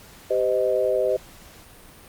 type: chord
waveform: sine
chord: C minor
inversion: second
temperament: equal with one note detuned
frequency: 392 / 511.6 / 622.3 Hz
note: G4 / C5 / Eb5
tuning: 0 / -39 / 0 cents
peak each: -25 / -22 / -23 dBFS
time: 0.3-1.17 s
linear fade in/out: 10 ms
effects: pink hiss -47 dBFS RMS until 2.08 s + Opus 48 kbps